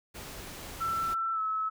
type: noise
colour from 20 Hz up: pink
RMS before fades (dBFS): -43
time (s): 0.14-1.15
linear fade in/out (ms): 20
type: tone with pitch glide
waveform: sine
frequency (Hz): 1337 to 1295.9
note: E6 to E6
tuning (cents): +24 to -30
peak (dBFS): -28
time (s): 0.8-1.7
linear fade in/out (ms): 20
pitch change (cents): -54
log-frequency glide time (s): 1.33-1.4
effects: none